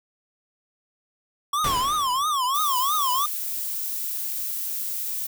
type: tone with vibrato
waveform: square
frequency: 1111 Hz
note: C#6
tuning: 4 cents sharp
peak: -22 dBFS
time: 1.53-3.26 s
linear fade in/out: 5 ms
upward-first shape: triangle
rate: 3 Hz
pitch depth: 230 cents each way
type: noise with exponential decay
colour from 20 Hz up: pink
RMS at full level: -27 dBFS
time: 1.64-2.52 s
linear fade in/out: 5 ms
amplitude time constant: 190 ms
type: noise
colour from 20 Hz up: violet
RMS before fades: -29 dBFS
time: 2.54-5.27 s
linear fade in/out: 10 ms
effects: none